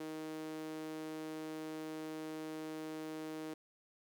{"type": "tone with high-pass filter", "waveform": "sawtooth", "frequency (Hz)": 156.7, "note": "D#3", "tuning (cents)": 13, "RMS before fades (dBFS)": -44, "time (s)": [0, 3.54], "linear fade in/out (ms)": 5, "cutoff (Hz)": 350, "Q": 3.4, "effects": []}